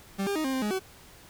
40% pulse tone with pitch steps, 195.9 / 400.4 / 312 / 265.6 / 261.7 / 209.3 / 378.5 Hz, G3 / G4 / D#4 / C4 / C4 / G#3 / F#4, -1 / +37 / +5 / +26 / 0 / +14 / +39 cents, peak -26 dBFS, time 0.18-0.796 s, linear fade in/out 20 ms, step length 88 ms, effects pink hiss -52 dBFS RMS until 1.29 s

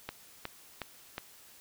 click train, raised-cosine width 0.3 ms, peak -20 dBFS, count 4, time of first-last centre 0.09-1.181 s, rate 2.75 Hz, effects white hiss -56 dBFS RMS until 1.6 s

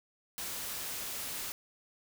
white noise, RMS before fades -39 dBFS, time 0.38-1.52 s, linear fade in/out 0 ms, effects none

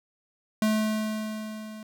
square tone with level ramp, 216.1 Hz, A3, 31 cents flat, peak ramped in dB -21 to -40 dBFS, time 0.62-1.83 s, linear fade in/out 2 ms, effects none

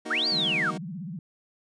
25% pulse chord, D# minor, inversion second, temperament just, 233.3 / 311.1 / 373.4 Hz, A#3 / D#4 / F#4, +2 / 0 / +16 cents, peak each -35 / -33 / -36 dBFS, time 0.05-0.78 s, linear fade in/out 10 ms
sine linear two-way sweep, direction up then down, 1123 to 4800 to 1123 Hz, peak -23 dBFS, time 0.1-0.71 s, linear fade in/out 10 ms, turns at 0.28 s
sine tone with vibrato, 175.9 Hz, F3, 13 cents sharp, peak -33 dBFS, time 0.32-1.19 s, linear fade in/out 2 ms, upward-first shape sine, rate 16 Hz, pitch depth 250 cents each way
effects resampled to 22050 Hz

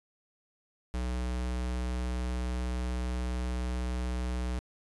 square tone, 61.74 Hz, B1, in tune, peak -31 dBFS, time 0.94-4.59 s, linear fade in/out 0 ms, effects resampled to 24000 Hz

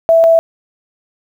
sine tone pair in turn, 659.3 / 659.3 Hz, E5 / E5, 0 / 0 cents, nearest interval unison, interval 0 cents, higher neither, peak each -5 dBFS, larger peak neither, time 0.09-0.24 / 0.24-0.39 s, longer neither, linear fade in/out 0 ms, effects 7-bit

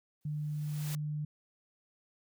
white noise with exponential growth, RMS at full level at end -41 dBFS, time 0.21-0.95 s, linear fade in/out 1 ms, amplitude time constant 160 ms
sine tone, 150 Hz, D3, 37 cents sharp, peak -33 dBFS, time 0.25-1.25 s, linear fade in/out 5 ms
effects none

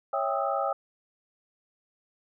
sine tone cluster, 553 / 653 / 793 / 1245 / 1307 Hz, C#5 / E5 / G5 / D#6 / E6, -4 / -17 / +20 / +1 / -15 cents, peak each -31 / -32 / -30 / -33 / -34 dBFS, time 0.13-0.73 s, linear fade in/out 5 ms, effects none

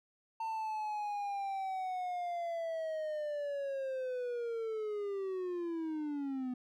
triangle linear sweep, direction down, 901 to 247.6 Hz, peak -33 dBFS, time 0.4-6.54 s, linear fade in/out 5 ms, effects none

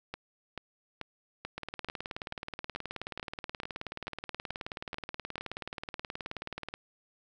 two click trains, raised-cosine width 0.3 ms, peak -21 / -21 dBFS, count 98 / 13, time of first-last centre 1.58-6.74 / 0.14-5.38 s, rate 18.8 / 2.29 Hz, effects none

